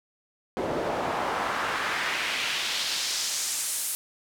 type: noise with band-pass filter sweep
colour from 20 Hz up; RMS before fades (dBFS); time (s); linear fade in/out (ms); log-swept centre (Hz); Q
pink; -29; 0.57-3.95; 0; 470 to 11000; 1.4
effects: none